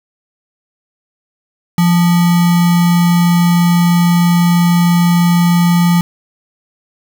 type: tone with sample-and-hold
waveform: sine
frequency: 173.1 Hz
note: F3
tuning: 15 cents flat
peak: -7 dBFS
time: 1.78-6.01 s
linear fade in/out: 2 ms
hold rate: 1050 Hz
effects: none